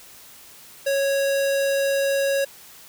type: tone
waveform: square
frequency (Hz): 552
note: C#5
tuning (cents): -7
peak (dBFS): -20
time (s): 0.86-2.45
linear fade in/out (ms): 10
effects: white hiss -46 dBFS RMS until 2.88 s